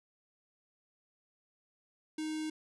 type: tone with notch filter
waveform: square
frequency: 311.1 Hz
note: D#4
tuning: in tune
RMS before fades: -37 dBFS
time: 2.18-2.5 s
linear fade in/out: 5 ms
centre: 1100 Hz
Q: 1
effects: resampled to 24000 Hz